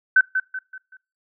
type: tone with echo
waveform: sine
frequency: 1524 Hz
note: G6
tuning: 49 cents flat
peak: -10 dBFS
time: 0.16-0.21 s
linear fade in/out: 5 ms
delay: 190 ms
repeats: 4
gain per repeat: -8 dB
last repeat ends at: 0.97 s
effects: noise-tail reverb RT60 0.3 s tail -21 dB re dry